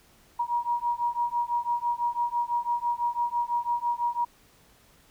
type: beating tone pair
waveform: sine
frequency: 951 / 957 Hz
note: A#5 / A#5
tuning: +34 / +45 cents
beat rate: 6 Hz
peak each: -28 dBFS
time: 0.39-4.25 s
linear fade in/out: 10 ms
effects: pink hiss -59 dBFS RMS until 5.1 s